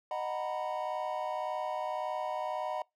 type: chord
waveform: triangle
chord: B major seventh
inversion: first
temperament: just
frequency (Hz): 617.4 / 740.8 / 926 / 987.8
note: D#5 / F#5 / A#5 / B5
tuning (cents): -14 / +2 / -12 / 0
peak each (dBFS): -35 / -35 / -39 / -38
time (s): 0.11-2.82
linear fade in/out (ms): 2
effects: noise-tail reverb RT60 0.2 s tail -25 dB re dry